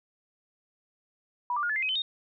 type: tone with pitch steps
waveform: sine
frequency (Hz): 975 / 1179.7 / 1427.5 / 1727.2 / 2090 / 2529 / 3060 / 3702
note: B5 / D6 / F6 / A6 / C7 / D#7 / G7 / A#7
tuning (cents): -23 / +7 / +37 / -33 / -2 / +28 / -42 / -13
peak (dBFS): -26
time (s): 1.5-2.02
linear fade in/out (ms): 2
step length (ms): 65
effects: none